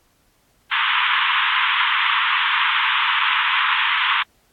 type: band-pass noise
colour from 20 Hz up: pink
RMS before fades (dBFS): -19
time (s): 0.71-4.23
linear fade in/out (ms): 10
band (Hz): 940 to 3500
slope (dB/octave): 96
effects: pink hiss -61 dBFS RMS until 4.52 s + AAC 64 kbps